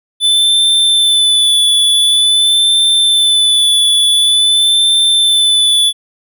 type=tone with vibrato; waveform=square; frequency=3501 Hz; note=A7; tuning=9 cents flat; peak=-8 dBFS; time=0.2-5.93 s; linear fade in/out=50 ms; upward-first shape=sine; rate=0.47 Hz; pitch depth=29 cents each way; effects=none